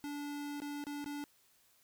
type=tone with dropouts; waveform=square; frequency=289.7 Hz; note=D4; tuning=24 cents flat; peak=-40 dBFS; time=0.04-1.24 s; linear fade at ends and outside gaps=0 ms; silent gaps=0.602-0.619 / 0.84-0.868 / 1.043-1.06 s; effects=white hiss -69 dBFS RMS until 1.83 s